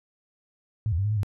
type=tone with pitch steps; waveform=sine; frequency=109 / 81.6 / 98 / 105.1 / 108.1 / 100.3 Hz; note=A2 / E2 / G2 / G#2 / A2 / G2; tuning=-16 / -17 / 0 / +21 / -30 / +40 cents; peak=-22 dBFS; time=0.86-1.232 s; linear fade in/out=0 ms; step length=62 ms; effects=none